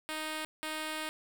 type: tone bursts at uneven times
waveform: 5% pulse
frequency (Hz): 311.1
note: D#4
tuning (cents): 0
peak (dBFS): -24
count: 2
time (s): 0.09-0.45 / 0.63-1.09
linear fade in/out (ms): 0
effects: 9-bit